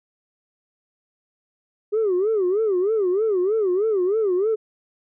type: tone with vibrato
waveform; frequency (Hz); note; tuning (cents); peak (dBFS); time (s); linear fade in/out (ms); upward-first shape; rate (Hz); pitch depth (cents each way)
sine; 399.8; G4; +34; -16; 1.92-4.56; 20; sine; 3.2; 200
effects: tanh soft clip ceiling -15 dBFS